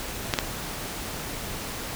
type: clicks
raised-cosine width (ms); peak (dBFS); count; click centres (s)
0.2; -4; 2; 0.338 / 0.388
effects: pink hiss -34 dBFS RMS until 1.95 s